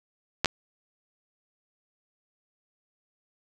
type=clicks; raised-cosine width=0.2 ms; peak=-5 dBFS; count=2; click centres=0.446 / 0.458 s; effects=none